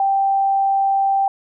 sine tone, 784 Hz, G5, in tune, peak -14 dBFS, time 0-1.28 s, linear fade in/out 2 ms, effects none

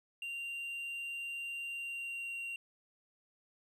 triangle tone with pitch glide, 2774 to 2758 Hz, F7 to F7, -12 to -22 cents, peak -37 dBFS, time 0.22-2.56 s, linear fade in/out 2 ms, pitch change -10 cents, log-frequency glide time 1.7-2.34 s, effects none

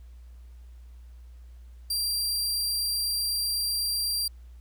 sawtooth tone, 4732 Hz, D8, 12 cents sharp, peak -23 dBFS, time 1.9-4.28 s, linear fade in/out 5 ms, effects added 60 Hz sine -44 dBFS peak until 4.6 s + pink hiss -67 dBFS RMS until 4.6 s

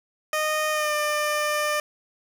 15% pulse tone with pitch glide, 616 to 598.8 Hz, D#5 to D5, -17 to +33 cents, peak -16 dBFS, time 0.33-1.8 s, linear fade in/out 2 ms, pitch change -50 cents, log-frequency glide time 0.71-0.93 s, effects none

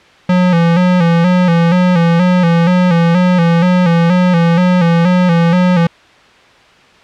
square tone with vibrato, 174.61 Hz, F3, in tune, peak -8 dBFS, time 0.29-5.87 s, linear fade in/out 5 ms, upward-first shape square, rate 2.1 Hz, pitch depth 63 cents each way, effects white hiss -43 dBFS RMS until 7.03 s + low-pass 3000 Hz 12 dB/octave

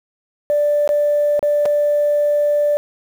sine tone with dropouts, 587.3 Hz, D5, in tune, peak -12 dBFS, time 0.5-2.77 s, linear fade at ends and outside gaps 0 ms, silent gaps 0.876-0.891 / 1.393-1.428 / 1.655-1.659 s, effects tanh soft clip ceiling -8 dBFS + 7-bit

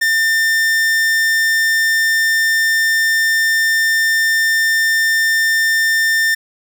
45% pulse tone, 1800 Hz, A6, 39 cents sharp, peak -12 dBFS, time 0.01-6.35 s, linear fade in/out 10 ms, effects none

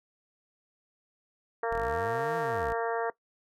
harmonic tone, 230 Hz, A#3, 23 cents flat, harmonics 2 / 3 / 4 / 5 / 6 / 7 / 8, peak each -30 / -34 / -36 / -38 / -40 / -41 / -42 dBFS, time 1.63-3.1 s, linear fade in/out 2 ms
sawtooth linear two-way sweep, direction up then down, 30.85 to 169.2 to 43.64 Hz, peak -34 dBFS, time 1.71-2.74 s, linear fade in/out 10 ms, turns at 2.37 s
effects noise-tail reverb RT60 0.1 s tail -19 dB re dry

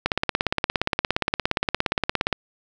click train, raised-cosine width 0.3 ms, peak -4 dBFS, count 40, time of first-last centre 0.06-2.327 s, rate 17.2 Hz, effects none

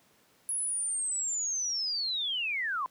sine linear sweep, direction down, 10600 to 987.8 Hz, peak -29 dBFS, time 0.49-2.86 s, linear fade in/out 0 ms, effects pink hiss -64 dBFS RMS until 2.9 s + high-pass 150 Hz 12 dB/octave

